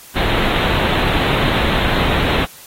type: low-pass noise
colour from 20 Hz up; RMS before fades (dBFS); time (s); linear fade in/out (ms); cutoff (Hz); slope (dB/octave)
pink; -17; 0.15-2.46; 20; 4000; 96
effects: white hiss -40 dBFS RMS until 2.66 s + AAC 48 kbps